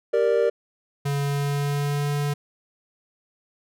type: chord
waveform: triangle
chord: G minor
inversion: none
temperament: equal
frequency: 392 / 466.2 / 587.3 Hz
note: G4 / Bb4 / D5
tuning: 0 / 0 / 0 cents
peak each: -23 / -18 / -21 dBFS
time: 0.13-0.5 s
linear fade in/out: 10 ms
type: tone with pitch glide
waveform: square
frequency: 141.7 to 144.84 Hz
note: C#3 to D3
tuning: +38 to -24 cents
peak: -23 dBFS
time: 1.05-2.34 s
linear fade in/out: 10 ms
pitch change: +38 cents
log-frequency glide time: 1.23-2.13 s
effects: none